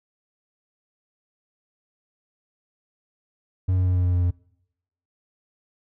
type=tone with pitch steps; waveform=triangle; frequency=92.5 / 91.75 / 91.02 / 90.28 / 89.56 / 88.83 / 88.12 Hz; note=F#2 / F#2 / F#2 / F#2 / F2 / F2 / F2; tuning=0 / -14 / -28 / -42 / +44 / +30 / +16 cents; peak=-16 dBFS; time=3.68-4.31 s; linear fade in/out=10 ms; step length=90 ms; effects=noise-tail reverb RT60 0.8 s tail -24 dB re dry